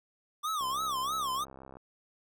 square tone with vibrato, 1153 Hz, D6, 32 cents flat, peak -31 dBFS, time 0.43-1.45 s, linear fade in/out 20 ms, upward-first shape sine, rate 3.1 Hz, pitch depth 210 cents each way
click train, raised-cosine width 1 ms, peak -34 dBFS, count 78, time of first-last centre 0.61-1.77 s, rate 66.4 Hz
effects none

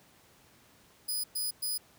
10% pulse tone bursts, 4978 Hz, D#8, in tune, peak -24 dBFS, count 3, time 1.08-1.78 s, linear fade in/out 10 ms, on 160 ms, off 110 ms, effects pink hiss -61 dBFS RMS until 1.98 s + high-pass 80 Hz 12 dB/octave

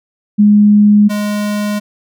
sine / square tone pair in turn, 207.7 / 207.7 Hz, G#3 / G#3, 0 / 0 cents, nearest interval unison, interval 0 cents, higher neither, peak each -4 / -15 dBFS, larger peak first, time 0.38-1.09 / 1.09-1.8 s, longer neither, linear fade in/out 20 ms, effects none

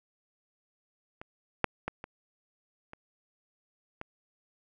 clicks, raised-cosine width 0.5 ms, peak -27 / -8 / -17 / -25 / -29 / -23 dBFS, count 6, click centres 1.215 / 1.643 / 1.88 / 2.041 / 2.934 / 4.014 s, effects none

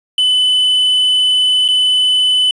triangle tone with dropouts, 3009 Hz, F#7, 28 cents sharp, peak -8 dBFS, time 0.18-2.51 s, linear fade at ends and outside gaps 2 ms, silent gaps 1.68-1.686 s, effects resampled to 22050 Hz + 7-bit

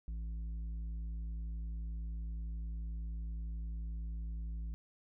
triangle tone with tanh clipping, 55.5 Hz, A1, 16 cents sharp, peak -39 dBFS, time 0.08-4.74 s, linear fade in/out 0 ms, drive 11 dB, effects none

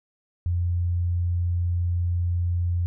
sine tone, 87.4 Hz, F2, 2 cents sharp, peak -21 dBFS, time 0.46-2.86 s, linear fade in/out 0 ms, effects none

